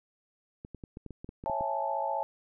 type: clicks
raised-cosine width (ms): 3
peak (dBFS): -29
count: 11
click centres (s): 0.649 / 0.747 / 0.838 / 0.971 / 1.063 / 1.107 / 1.245 / 1.291 / 1.439 / 1.498 / 1.609
type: chord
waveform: sine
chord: A major seventh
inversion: first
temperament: just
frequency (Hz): 550 / 660 / 825 / 880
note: C#5 / E5 / G#5 / A5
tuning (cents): -14 / +2 / -12 / 0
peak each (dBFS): -36 / -36 / -35 / -32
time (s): 1.46-2.23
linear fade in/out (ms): 0
effects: none